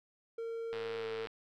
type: tone with pitch glide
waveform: triangle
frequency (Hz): 458.1 to 449.7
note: A#4 to A4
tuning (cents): -30 to +38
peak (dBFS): -35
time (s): 0.38-1.26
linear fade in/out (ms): 5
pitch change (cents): -32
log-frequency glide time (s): 0.98-1.06
type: click train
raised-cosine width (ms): 0.3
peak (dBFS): -28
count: 60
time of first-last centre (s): 0.73-1.271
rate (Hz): 109
effects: none